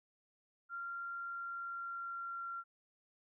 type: tone with pitch glide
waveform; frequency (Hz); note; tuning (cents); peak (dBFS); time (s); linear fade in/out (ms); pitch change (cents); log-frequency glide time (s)
sine; 1384 to 1373.6; F6 to F6; -16 to -29; -40; 0.69-2.64; 50; -13; 1.15-2.46
effects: none